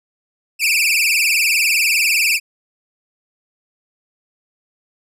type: tone with vibrato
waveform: sawtooth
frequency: 2478 Hz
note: D#7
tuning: 8 cents flat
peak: -10 dBFS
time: 0.59-2.4 s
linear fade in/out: 50 ms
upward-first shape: triangle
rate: 20 Hz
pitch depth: 180 cents each way
effects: resampled to 32000 Hz